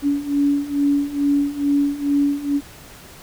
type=beating tone pair; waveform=sine; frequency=283.4 / 285.7 Hz; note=C#4 / D4; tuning=+38 / -48 cents; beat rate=2.3 Hz; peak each=-21 / -18 dBFS; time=0.02-2.61 s; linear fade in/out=50 ms; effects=pink hiss -42 dBFS RMS until 3.22 s